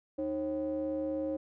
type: ring-modulated tone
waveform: triangle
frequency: 115.8 Hz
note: A#2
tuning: 11 cents flat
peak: -26 dBFS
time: 0.18-1.37 s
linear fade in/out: 10 ms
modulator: 425 Hz
effects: none